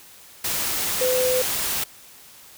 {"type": "tone in noise", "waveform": "sine", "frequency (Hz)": 507, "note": "B4", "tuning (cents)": 45, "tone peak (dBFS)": -19, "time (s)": [1.01, 1.42], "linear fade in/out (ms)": 5, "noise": "white", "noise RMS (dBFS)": -25, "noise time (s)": [0.44, 1.84], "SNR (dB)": 3, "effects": ["white hiss -47 dBFS RMS until 2.57 s"]}